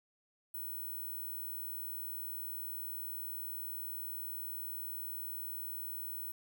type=tone; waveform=sine; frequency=15960 Hz; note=B9; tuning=17 cents sharp; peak=-38 dBFS; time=0.54-6.32 s; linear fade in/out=5 ms; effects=tanh soft clip ceiling -34 dBFS + 11-bit